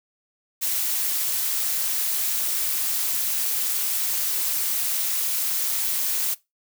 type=noise with amplitude modulation; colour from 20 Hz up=blue; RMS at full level=-22 dBFS; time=0.61-6.35 s; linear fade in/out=20 ms; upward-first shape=sine; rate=279 Hz; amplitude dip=55%; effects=noise-tail reverb RT60 0.2 s tail -20 dB re dry